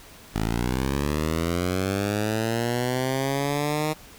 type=linear sweep; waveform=10% pulse; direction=up; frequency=51.91 to 155.56 Hz; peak=-15 dBFS; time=0.34-3.94 s; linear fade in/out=20 ms; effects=pink hiss -47 dBFS RMS until 4.18 s